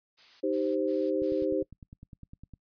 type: noise bursts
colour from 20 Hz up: blue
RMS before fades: -48 dBFS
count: 4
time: 0.17-1.46 s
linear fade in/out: 20 ms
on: 240 ms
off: 110 ms
type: chord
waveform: sine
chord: C minor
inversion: first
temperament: equal with one note detuned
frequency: 311.1 / 390.6 / 523.3 Hz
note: Eb4 / G4 / C5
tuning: 0 / -6 / 0 cents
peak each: -30 dBFS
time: 0.43-1.63 s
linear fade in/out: 10 ms
type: click train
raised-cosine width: 5 ms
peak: -34 dBFS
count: 14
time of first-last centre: 1.22-2.537 s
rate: 9.87 Hz
effects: noise-tail reverb RT60 0.1 s tail -23 dB re dry + resampled to 11025 Hz